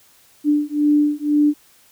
sine beating tone pair, 294.5 / 296.5 Hz, D4 / D4, +5 / +17 cents, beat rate 2 Hz, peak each -17 dBFS, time 0.44-1.54 s, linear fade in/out 50 ms, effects white hiss -53 dBFS RMS until 1.91 s

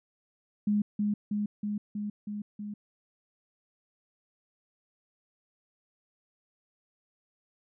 sine tone with echo, 207.7 Hz, G#3, in tune, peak -23 dBFS, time 0.67-0.82 s, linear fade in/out 5 ms, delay 320 ms, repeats 6, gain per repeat -2 dB, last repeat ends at 2.74 s, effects none

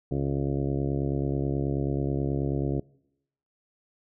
harmonic tone, 69.3 Hz, C#2, in tune, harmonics 1 / 2 / 3 / 4 / 5 / 6 / 7 / 8 / 9 / 10, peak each -34 / -28 / -39 / -32 / -33 / -35 / -44 / -41 / -44 / -45 dBFS, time 0.11-2.8 s, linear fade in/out 5 ms, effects noise-tail reverb RT60 0.8 s tail -24 dB re dry

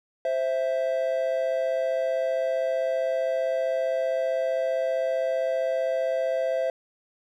triangle tone pair together, 523.9 / 659.3 Hz, C5 / E5, +2 / 0 cents, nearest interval major third, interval 398 cents, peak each -24 dBFS, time 0.25-6.7 s, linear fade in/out 2 ms, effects none

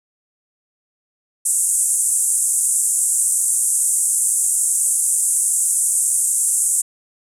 pink band-pass noise, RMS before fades -18 dBFS, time 1.45-6.82 s, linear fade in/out 10 ms, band 7900 to 10000 Hz, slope 48 dB/octave, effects none

